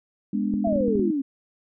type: chord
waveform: sine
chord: G# diminished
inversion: none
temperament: equal with one note detuned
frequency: 206.6 / 246.9 / 293.7 Hz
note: G#3 / B3 / D4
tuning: -9 / 0 / 0 cents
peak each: -24 / -28 / -29 dBFS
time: 0.33-1.11 s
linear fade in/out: 5 ms
type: clicks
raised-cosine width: 3 ms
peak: -20 dBFS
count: 8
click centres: 0.539 / 0.673 / 0.727 / 0.76 / 0.808 / 0.882 / 0.956 / 0.995 s
type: exponential sweep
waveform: sine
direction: down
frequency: 703 to 264.2 Hz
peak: -22 dBFS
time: 0.64-1.22 s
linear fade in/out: 10 ms
effects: none